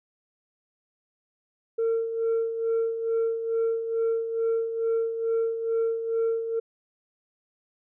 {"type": "tone with tremolo", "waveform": "sine", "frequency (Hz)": 455.3, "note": "A#4", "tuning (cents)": -41, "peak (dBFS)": -19, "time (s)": [1.78, 6.6], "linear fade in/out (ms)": 10, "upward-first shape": "sine", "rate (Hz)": 2.3, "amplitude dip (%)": 65, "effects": ["tanh soft clip ceiling -20 dBFS"]}